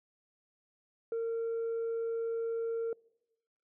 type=tone; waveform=sine; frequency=458.1 Hz; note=A#4; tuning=30 cents flat; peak=-29 dBFS; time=1.12-2.93 s; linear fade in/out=2 ms; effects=noise-tail reverb RT60 1.0 s tail -26 dB re dry + tanh soft clip ceiling -30 dBFS